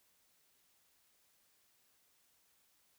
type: silence
effects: white hiss -73 dBFS RMS until 2.98 s